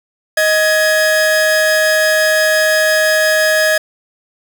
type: tone pair together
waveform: 45% pulse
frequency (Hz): 627.4 / 1675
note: D#5 / G#6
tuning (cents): +14 / +14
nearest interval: octave + perfect fourth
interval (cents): 1700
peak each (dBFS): -13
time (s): 0.37-3.78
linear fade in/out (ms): 5
effects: none